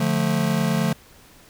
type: chord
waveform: square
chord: D minor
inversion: none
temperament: just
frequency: 146.83 / 176.2 / 220.2 Hz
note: D3 / F3 / A3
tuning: 0 / +16 / +2 cents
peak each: -25 / -24 / -24 dBFS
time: 0-0.93 s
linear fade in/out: 5 ms
effects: pink hiss -50 dBFS RMS until 1.49 s